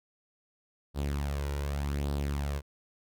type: tone with flanger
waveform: sawtooth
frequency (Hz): 71.2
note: C#2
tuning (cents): +47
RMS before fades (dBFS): -32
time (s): 0.94-2.62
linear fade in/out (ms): 50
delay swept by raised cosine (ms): 0.22 to 2.12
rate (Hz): 0.85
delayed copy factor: +0.55
effects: none